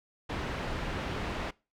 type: low-pass noise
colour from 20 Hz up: pink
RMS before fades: -35 dBFS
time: 0.29-1.51 s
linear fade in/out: 10 ms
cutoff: 2800 Hz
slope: 12 dB/octave
effects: noise-tail reverb RT60 0.3 s tail -23 dB re dry